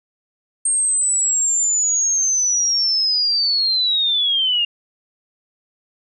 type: linear sweep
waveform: sine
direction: down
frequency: 8600 to 2794 Hz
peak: -15 dBFS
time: 0.65-4.65 s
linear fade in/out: 5 ms
effects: none